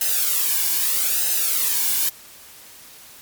blue noise with flanger, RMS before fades -20 dBFS, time 0.01-2.09 s, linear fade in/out 2 ms, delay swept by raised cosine 0.87 to 1.57 ms, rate 0.79 Hz, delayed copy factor -0.65, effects white hiss -44 dBFS RMS until 3.21 s + MP3 96 kbps

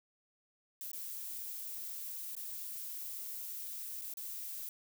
violet noise with dropouts, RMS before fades -43 dBFS, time 0.81-4.69 s, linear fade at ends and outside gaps 1 ms, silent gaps 0.916-0.932 / 2.352-2.366 / 4.014-4.019 / 4.138-4.171 s, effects none

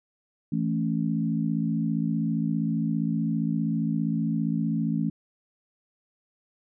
sine chord, A major, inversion second, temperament equal, 164.81 / 220 / 277.2 Hz, E3 / A3 / C#4, 0 / 0 / 0 cents, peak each -27 / -27 / -30 dBFS, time 0.52-5.1 s, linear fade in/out 5 ms, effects none

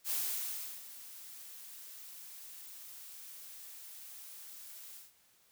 blue noise with ADSR envelope, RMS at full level -34 dBFS, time 0.04-5.13 s, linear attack 64 ms, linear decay 710 ms, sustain -16 dB, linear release 170 ms, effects white hiss -68 dBFS RMS until 5.51 s

